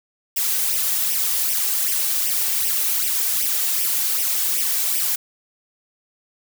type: noise with flanger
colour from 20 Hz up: blue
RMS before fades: -21 dBFS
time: 0.36-5.16 s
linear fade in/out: 10 ms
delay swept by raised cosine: 0.35 to 2.65 ms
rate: 2.6 Hz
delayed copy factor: +0.8
effects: none